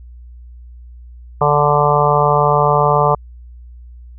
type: harmonic tone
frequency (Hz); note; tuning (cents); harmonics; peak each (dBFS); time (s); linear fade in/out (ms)
146.83; D3; 0; 1 / 3 / 4 / 5 / 6 / 7 / 8; -18 / -18 / -18 / -18 / -18 / -18 / -18; 1.41-3.15; 5
effects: added 60 Hz sine -34 dBFS peak until 4.18 s